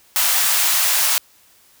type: high-pass noise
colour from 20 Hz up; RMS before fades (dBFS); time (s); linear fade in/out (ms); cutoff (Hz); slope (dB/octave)
white; -17; 0.16-1.18; 0; 710; 24
effects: white hiss -53 dBFS RMS until 1.8 s